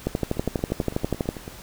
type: two click trains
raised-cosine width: 2 ms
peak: -21 / -9 dBFS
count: 11 / 16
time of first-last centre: 0.37-1.479 / 0.07-1.29 s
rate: 9.02 / 12.3 Hz
effects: pink hiss -43 dBFS RMS until 1.62 s